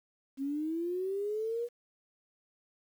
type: linear sweep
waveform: sine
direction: up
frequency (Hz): 265.7 to 483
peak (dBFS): -31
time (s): 0.37-1.69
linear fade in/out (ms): 50
effects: 10-bit